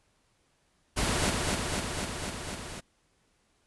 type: noise with echo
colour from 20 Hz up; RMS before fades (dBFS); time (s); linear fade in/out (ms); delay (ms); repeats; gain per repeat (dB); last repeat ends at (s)
pink; -28; 0.96-1.31; 20; 250; 6; -2; 2.81
effects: pink hiss -70 dBFS RMS until 3.66 s + resampled to 24000 Hz